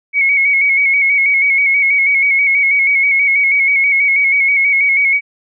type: tone with vibrato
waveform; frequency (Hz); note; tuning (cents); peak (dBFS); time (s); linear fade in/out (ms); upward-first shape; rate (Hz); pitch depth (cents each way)
sine; 2217; C#7; 0; -9; 0.13-5.21; 50; square; 6.2; 36
effects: none